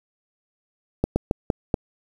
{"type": "slowing click train", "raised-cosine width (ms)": 2, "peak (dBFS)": -6, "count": 5, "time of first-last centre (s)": [1.04, 1.742], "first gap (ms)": 120, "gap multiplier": 1.26, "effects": ["7-bit"]}